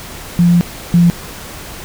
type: tone pair in turn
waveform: sine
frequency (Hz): 173.6 / 172.6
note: F3 / F3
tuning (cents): -10 / -20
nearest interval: unison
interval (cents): 10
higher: first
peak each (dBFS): -6 / -5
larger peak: second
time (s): 0.39-0.61 / 0.94-1.1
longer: first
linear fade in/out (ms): 0
effects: pink hiss -30 dBFS RMS until 1.84 s